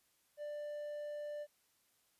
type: tone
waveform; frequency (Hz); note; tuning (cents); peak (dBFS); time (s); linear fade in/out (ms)
triangle; 591; D5; +11; -39; 0.37-1.47; 50
effects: white hiss -75 dBFS RMS until 2.19 s + resampled to 32000 Hz